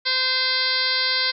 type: harmonic tone with a mistuned harmonic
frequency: 516 Hz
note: C5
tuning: 24 cents flat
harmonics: 1 / 2 / 3 / 4 / 5 / 6 / 7 / 8 / 9 / 10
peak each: -36 / -33 / -28 / -27 / -36 / -31 / -30 / -25 / -24 / -32 dBFS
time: 0.05-1.32 s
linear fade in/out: 20 ms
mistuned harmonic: 6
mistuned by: +74 cents
effects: none